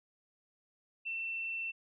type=tone; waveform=sine; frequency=2688 Hz; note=E7; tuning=33 cents sharp; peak=-35 dBFS; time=1.05-1.72 s; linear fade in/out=20 ms; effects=none